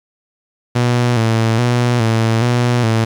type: tone with vibrato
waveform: sawtooth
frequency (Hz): 116.9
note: A#2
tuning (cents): +5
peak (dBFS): -8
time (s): 0.75-3.05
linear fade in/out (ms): 10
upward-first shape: square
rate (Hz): 1.2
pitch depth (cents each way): 64
effects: low-pass 7000 Hz 12 dB/octave + 7-bit